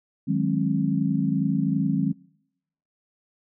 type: chord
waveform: sine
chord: Ab dominant seventh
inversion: second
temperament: equal with one note detuned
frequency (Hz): 155.56 / 185 / 207.7 / 268.5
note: Eb3 / Gb3 / Ab3 / C4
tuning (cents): 0 / 0 / 0 / +45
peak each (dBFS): -26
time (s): 0.27-2.13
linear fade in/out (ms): 20
effects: noise-tail reverb RT60 0.8 s tail -25 dB re dry